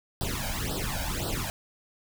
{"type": "noise with flanger", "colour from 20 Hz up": "pink", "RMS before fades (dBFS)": -31, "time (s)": [0.21, 1.5], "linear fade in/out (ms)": 0, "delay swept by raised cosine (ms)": [0.22, 1.32], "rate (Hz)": 1.9, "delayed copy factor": 1, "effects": []}